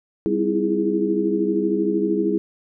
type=tone cluster; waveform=sine; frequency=197.8 / 258.8 / 324.1 / 337 / 413.1 Hz; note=G3 / C4 / E4 / E4 / G#4; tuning=+16 / -19 / -29 / +38 / -9 cents; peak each=-25 / -30 / -22 / -26 / -23 dBFS; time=0.26-2.38 s; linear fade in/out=0 ms; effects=none